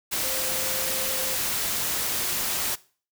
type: tone in noise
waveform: sine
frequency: 523.3 Hz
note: C5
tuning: in tune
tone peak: -36 dBFS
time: 0.23-1.36 s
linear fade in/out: 20 ms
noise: white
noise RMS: -27 dBFS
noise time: 0.11-2.76 s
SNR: -12 dB
effects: noise-tail reverb RT60 0.4 s tail -20 dB re dry